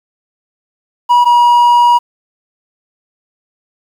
triangle tone pair in turn, 968 / 960.2 Hz, B5 / B5, -35 / -49 cents, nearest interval unison, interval 14 cents, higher first, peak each -3 dBFS, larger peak neither, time 1.09-1.25 / 1.25-1.99 s, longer second, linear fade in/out 20 ms, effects 7-bit

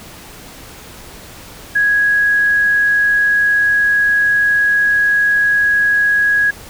sine tone, 1661.2 Hz, G#6, in tune, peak -10 dBFS, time 1.75-6.51 s, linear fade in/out 10 ms, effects pink hiss -36 dBFS RMS until 6.69 s

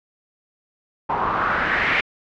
white noise with low-pass filter sweep, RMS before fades -21 dBFS, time 1.09-2.01 s, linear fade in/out 10 ms, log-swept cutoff 900 to 2300 Hz, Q 3.6, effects low-pass 4000 Hz 12 dB/octave

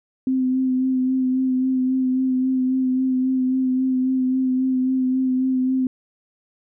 sine tone with vibrato, 258.6 Hz, C4, 20 cents flat, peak -17 dBFS, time 0.27-5.87 s, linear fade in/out 2 ms, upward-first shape sine, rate 3.7 Hz, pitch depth 21 cents each way, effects none

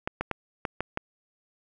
clicks, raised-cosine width 0.5 ms, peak -13 dBFS, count 6, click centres 0.075 / 0.21 / 0.313 / 0.652 / 0.806 / 0.974 s, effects none

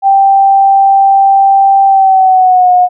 sine tone with pitch glide, 784 to 723.1 Hz, G5 to F#5, 0 to -40 cents, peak -3 dBFS, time 0.02-2.89 s, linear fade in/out 50 ms, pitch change -140 cents, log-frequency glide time 1.86-2.72 s, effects none

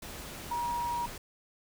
sine tone in noise, 953 Hz, A#5, 38 cents sharp, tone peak -30 dBFS, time 0.51-1.06 s, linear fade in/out 5 ms, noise pink, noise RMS -43 dBFS, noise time 0.02-1.18 s, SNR +10 dB, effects none

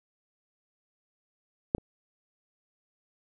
clicks, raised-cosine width 2 ms, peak -10 / -29 dBFS, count 2, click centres 1.749 / 1.782 s, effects none

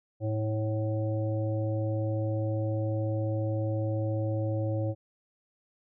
harmonic tone with a mistuned harmonic, 108.2 Hz, A2, 29 cents flat, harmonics 1 / 3 / 5 / 7, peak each -28 / -35 / -34 / -45 dBFS, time 0.2-4.95 s, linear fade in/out 50 ms, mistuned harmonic 5, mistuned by +20 cents, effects none

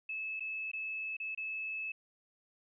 sine tone with dropouts, 2603 Hz, E7, 22 cents flat, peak -36 dBFS, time 0.09-1.92 s, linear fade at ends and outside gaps 5 ms, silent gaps 0.397-0.405 / 0.716-0.733 / 1.168-1.2 / 1.349-1.375 s, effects none

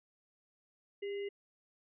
sine tone with sample-and-hold, 401.6 Hz, G4, 42 cents sharp, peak -36 dBFS, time 1.02-1.29 s, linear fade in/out 10 ms, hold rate 2450 Hz, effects resampled to 8000 Hz

